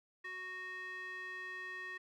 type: tone with band-pass filter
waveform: square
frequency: 370 Hz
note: F#4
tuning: in tune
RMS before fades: -45 dBFS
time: 0.24-1.98 s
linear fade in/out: 10 ms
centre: 1900 Hz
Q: 4.4
effects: none